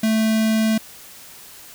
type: tone with notch filter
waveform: square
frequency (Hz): 220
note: A3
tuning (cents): 0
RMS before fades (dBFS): -18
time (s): 0.03-0.78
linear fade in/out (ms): 5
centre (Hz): 960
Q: 1.4
effects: white hiss -42 dBFS RMS until 1.74 s